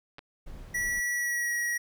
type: clicks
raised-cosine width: 0.3 ms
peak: -28 dBFS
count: 2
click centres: 0.184 / 0.191 s
type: noise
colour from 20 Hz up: brown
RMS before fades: -43 dBFS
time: 0.46-1 s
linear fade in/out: 10 ms
type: tone with pitch glide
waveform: square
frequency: 1940 to 1908.9 Hz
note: B6 to A#6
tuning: -31 to +41 cents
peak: -28 dBFS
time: 0.74-1.78 s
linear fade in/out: 10 ms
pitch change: -28 cents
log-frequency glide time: 1.14-1.52 s
effects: none